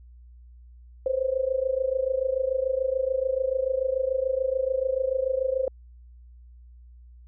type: tone with amplitude modulation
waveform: sine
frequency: 524 Hz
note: C5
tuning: 2 cents sharp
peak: -19 dBFS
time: 1.06-5.68 s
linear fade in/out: 2 ms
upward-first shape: sine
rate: 26.9 Hz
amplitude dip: 85%
effects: added 60 Hz sine -46 dBFS peak until 7.27 s